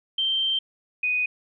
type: tone pair in turn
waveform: sine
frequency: 3136 / 2489 Hz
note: G7 / D#7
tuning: 0 / 0 cents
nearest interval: major third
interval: 400 cents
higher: first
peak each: -21 dBFS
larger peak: neither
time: 0.18-0.59 / 1.03-1.26 s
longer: first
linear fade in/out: 5 ms
effects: none